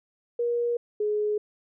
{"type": "tone pair in turn", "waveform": "sine", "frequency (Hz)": [476, 420.5], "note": ["A#4", "G#4"], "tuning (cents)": [36, 22], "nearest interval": "major second", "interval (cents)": 214, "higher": "first", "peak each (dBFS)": [-23, -23], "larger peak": "neither", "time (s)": [[0.39, 0.77], [1, 1.38]], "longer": "neither", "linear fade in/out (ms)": 5, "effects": []}